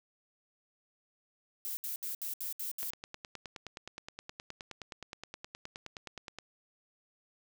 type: noise bursts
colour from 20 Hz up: violet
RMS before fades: -38 dBFS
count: 7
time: 1.65-2.904 s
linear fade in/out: 0 ms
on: 120 ms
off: 69 ms
type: click train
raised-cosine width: 0.2 ms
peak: -25 dBFS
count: 35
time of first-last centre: 2.83-6.386 s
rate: 9.56 Hz
effects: none